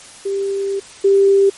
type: tone pair in turn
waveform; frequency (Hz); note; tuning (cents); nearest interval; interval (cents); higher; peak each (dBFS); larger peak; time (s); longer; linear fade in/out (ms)
sine; 394.1 / 394.1; G4 / G4; +9 / +9; unison; 0; neither; -17 / -8; second; 0.25-0.8 / 1.04-1.5; first; 10
effects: white hiss -39 dBFS RMS until 1.57 s + MP3 48 kbps